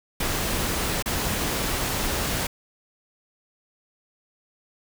pink noise with dropouts, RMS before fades -26 dBFS, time 0.2-2.47 s, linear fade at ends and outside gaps 5 ms, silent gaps 1.025-1.058 s, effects none

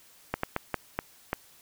slowing click train, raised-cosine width 0.5 ms, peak -12 dBFS, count 6, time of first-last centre 0.34-1.331 s, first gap 94 ms, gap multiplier 1.38, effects white hiss -57 dBFS RMS until 1.61 s

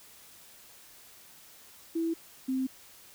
sine tone pair in turn, 329.6 / 261.6 Hz, E4 / C4, 0 / 0 cents, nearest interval major third, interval 400 cents, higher first, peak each -27 dBFS, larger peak neither, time 1.95-2.14 / 2.48-2.67 s, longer neither, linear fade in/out 10 ms, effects white hiss -54 dBFS RMS until 3.14 s

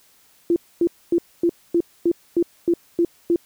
sine tone bursts, 342 Hz, F4, 36 cents flat, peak -14 dBFS, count 10, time 0.5-3.36 s, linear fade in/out 2 ms, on 61 ms, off 250 ms, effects white hiss -56 dBFS RMS until 3.45 s

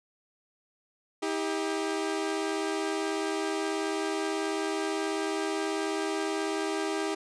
sawtooth tone pair together, 319.1 / 397.6 Hz, D#4 / G4, +44 / +25 cents, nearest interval major third, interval 381 cents, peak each -28 / -27 dBFS, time 1.22-7.15 s, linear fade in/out 10 ms, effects resampled to 22050 Hz

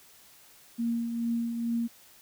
sine tone with tremolo, 233.1 Hz, A#3, in tune, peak -25 dBFS, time 0.78-1.88 s, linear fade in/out 20 ms, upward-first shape triangle, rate 2.3 Hz, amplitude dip 50%, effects white hiss -56 dBFS RMS until 2.21 s

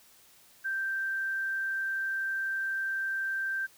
sine tone, 1568 Hz, G6, in tune, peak -29 dBFS, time 0.64-3.67 s, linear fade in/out 20 ms, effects white hiss -59 dBFS RMS until 3.77 s

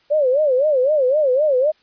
sine tone with vibrato, 557 Hz, C#5, 8 cents sharp, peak -13 dBFS, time 0.1-1.72 s, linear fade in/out 20 ms, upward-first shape sine, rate 3.9 Hz, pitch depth 190 cents each way, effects white hiss -58 dBFS RMS until 1.82 s + resampled to 11025 Hz

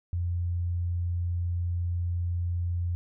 sine tone, 87.2 Hz, F2, 2 cents flat, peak -26 dBFS, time 0.13-2.95 s, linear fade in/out 0 ms, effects none

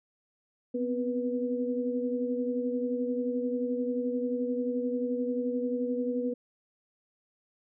sine tone cluster, 248.3 / 259.7 / 488.7 Hz, B3 / C4 / B4, +9 / -13 / -18 cents, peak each -31 / -36 / -31 dBFS, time 0.74-6.34 s, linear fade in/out 10 ms, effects none

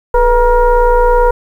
sine tone with frequency modulation, 490 Hz, B4, 14 cents flat, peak -6 dBFS, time 0.14-1.31 s, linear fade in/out 5 ms, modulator 461 Hz, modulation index 1.2, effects 7-bit

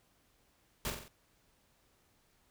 pink noise with echo, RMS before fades -36 dBFS, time 0.85-0.9 s, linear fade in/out 0 ms, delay 45 ms, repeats 4, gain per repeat -5 dB, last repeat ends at 1.08 s, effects pink hiss -71 dBFS RMS until 2.5 s

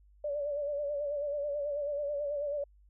sine tone with vibrato, 579 Hz, D5, 25 cents flat, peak -31 dBFS, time 0.24-2.64 s, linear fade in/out 5 ms, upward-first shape sine, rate 9.2 Hz, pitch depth 53 cents each way, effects added 50 Hz sine -58 dBFS peak until 2.89 s

